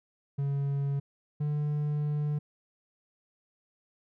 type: tone pair in turn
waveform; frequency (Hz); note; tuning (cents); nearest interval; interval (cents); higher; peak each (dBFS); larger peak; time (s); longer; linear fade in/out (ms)
triangle; 140 / 148.32; C#3 / D3; +18 / +17; minor second; 99; second; -25; neither; 0.38-1 / 1.4-2.39; second; 10
effects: none